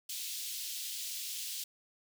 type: high-pass noise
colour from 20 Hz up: pink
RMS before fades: -40 dBFS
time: 0.09-1.64 s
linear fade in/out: 5 ms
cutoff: 3200 Hz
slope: 24 dB/octave
effects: none